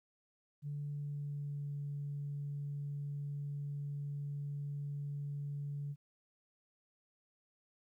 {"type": "tone with pitch glide", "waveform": "sine", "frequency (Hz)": [145.2, 143.45], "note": ["D3", "D3"], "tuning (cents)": [-19, -40], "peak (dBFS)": -37, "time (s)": [0.62, 5.96], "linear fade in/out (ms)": 50, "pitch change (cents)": -21, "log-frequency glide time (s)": [0.86, 1.75], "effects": ["tanh soft clip ceiling -33 dBFS", "13-bit"]}